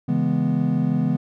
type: chord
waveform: triangle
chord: C# minor seventh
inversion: none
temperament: equal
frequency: 138.59 / 164.81 / 207.7 / 246.9 Hz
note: C#3 / E3 / G#3 / B3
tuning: 0 / 0 / 0 / 0 cents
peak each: -23 / -21 / -23 / -21 dBFS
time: 0.08-1.17 s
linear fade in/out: 10 ms
effects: none